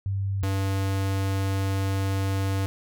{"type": "tone pair in turn", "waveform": ["sine", "square"], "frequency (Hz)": [98, 97.04], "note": ["G2", "G2"], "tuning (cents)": [0, -17], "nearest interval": "unison", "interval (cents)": 17, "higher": "first", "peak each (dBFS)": -24, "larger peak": "neither", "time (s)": [[0.06, 0.43], [0.43, 2.66]], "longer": "second", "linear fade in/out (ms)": 0, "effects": []}